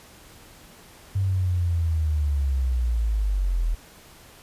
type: linear sweep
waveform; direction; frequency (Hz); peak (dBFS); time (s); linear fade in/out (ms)
sine; down; 98.3 to 39.3; -20; 1.15-3.75; 10
effects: pink hiss -49 dBFS RMS until 4.42 s + resampled to 32000 Hz